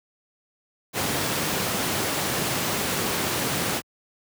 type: high-pass noise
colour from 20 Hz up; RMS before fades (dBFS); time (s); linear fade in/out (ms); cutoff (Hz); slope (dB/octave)
pink; -26; 0.93-3.82; 50; 120; 12
effects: high-pass 60 Hz 12 dB/octave